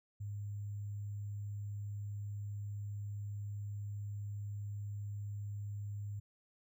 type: tone with sample-and-hold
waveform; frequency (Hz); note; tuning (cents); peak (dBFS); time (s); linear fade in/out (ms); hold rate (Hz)
sine; 102.4; G#2; -24; -39; 0.2-6.2; 10; 7350
effects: none